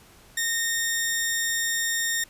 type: tone pair together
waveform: sawtooth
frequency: 1840 / 3680 Hz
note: A#6 / A#7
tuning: -23 / -23 cents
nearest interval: octave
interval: 1200 cents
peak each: -22 dBFS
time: 0.37-2.24 s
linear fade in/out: 5 ms
effects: pink hiss -53 dBFS RMS until 2.29 s + resampled to 32000 Hz